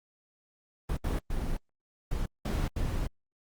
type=noise bursts at uneven times; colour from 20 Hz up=brown; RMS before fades=-30 dBFS; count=6; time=0.89-0.97 / 1.04-1.19 / 1.3-1.57 / 2.11-2.26 / 2.45-2.68 / 2.76-3.07 s; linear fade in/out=5 ms; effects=Opus 24 kbps